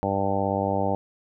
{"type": "harmonic tone", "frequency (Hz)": 98.2, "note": "G2", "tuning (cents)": 4, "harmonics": [1, 2, 3, 4, 5, 6, 7, 8, 9], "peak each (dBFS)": [-31, -30, -32, -35, -30, -29, -33, -29, -32], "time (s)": [0.03, 0.95], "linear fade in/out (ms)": 0, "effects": []}